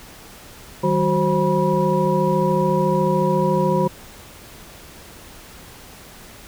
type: tone cluster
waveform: sine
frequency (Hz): 157.4 / 191.3 / 369.6 / 529 / 971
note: D#3 / G3 / F#4 / C5 / B5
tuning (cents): +20 / -42 / -2 / +19 / -30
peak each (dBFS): -22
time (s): 0.83-3.88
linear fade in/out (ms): 10
effects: pink hiss -42 dBFS RMS until 6.47 s